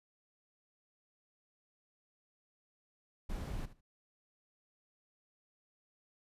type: noise with echo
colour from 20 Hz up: brown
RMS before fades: -39 dBFS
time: 3.29-3.66 s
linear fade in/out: 10 ms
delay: 75 ms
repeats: 2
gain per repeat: -15 dB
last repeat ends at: 3.81 s
effects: resampled to 32000 Hz